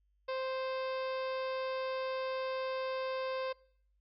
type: harmonic tone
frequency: 523 Hz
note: C5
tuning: 1 cent flat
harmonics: 1 / 2 / 3 / 4 / 5 / 6 / 7 / 8 / 9 / 10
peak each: -35 / -41 / -48 / -51 / -49 / -57 / -53 / -59 / -54 / -61 dBFS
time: 0.28-3.53 s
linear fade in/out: 10 ms
effects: noise-tail reverb RT60 0.6 s tail -24 dB re dry + added 50 Hz sine -70 dBFS peak until 4 s